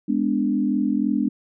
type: chord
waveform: sine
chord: G# diminished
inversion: none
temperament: equal with one note detuned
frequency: 207.7 / 250.2 / 293.7 Hz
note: G#3 / B3 / D4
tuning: 0 / +23 / 0 cents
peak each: -23 / -23 / -23 dBFS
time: 0.08-1.29 s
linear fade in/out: 10 ms
effects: none